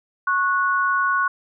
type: tone pair together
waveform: sine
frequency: 1100 / 1468.3 Hz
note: C#6 / F#6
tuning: -14 / -14 cents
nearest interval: perfect fourth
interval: 500 cents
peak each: -20 dBFS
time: 0.27-1.28 s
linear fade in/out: 5 ms
effects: none